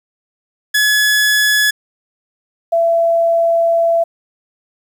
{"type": "tone pair in turn", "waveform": ["sawtooth", "sine"], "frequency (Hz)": [1700, 670.6], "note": ["G#6", "E5"], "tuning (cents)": [40, 30], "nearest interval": "octave + major third", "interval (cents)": 1610, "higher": "first", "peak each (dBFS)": [-7, -10], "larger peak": "first", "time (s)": [[0.74, 1.71], [2.72, 4.04]], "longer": "second", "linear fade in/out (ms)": 10, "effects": ["8-bit"]}